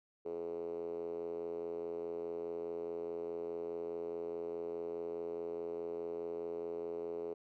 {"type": "tone with band-pass filter", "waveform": "5% pulse", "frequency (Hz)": 84.8, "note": "E2", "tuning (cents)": 50, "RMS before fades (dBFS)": -41, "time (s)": [0.25, 7.34], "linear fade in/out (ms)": 10, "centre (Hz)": 420, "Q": 6.7, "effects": []}